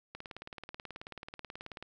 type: click train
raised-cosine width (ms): 0.3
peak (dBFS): -27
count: 32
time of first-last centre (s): 0.15-1.826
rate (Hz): 18.5
effects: none